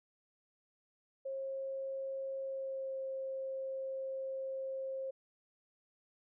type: tone with pitch glide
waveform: sine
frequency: 538 to 532.7 Hz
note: C5 to C5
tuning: +48 to +31 cents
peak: -37 dBFS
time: 1.25-5.11 s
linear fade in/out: 10 ms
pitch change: -17 cents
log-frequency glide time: 2.4-2.98 s
effects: none